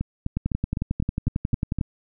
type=two click trains; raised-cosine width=5 ms; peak=-13 / -11 dBFS; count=8 / 17; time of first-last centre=0.01-1.787 / 0.37-1.811 s; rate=3.94 / 11.1 Hz; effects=none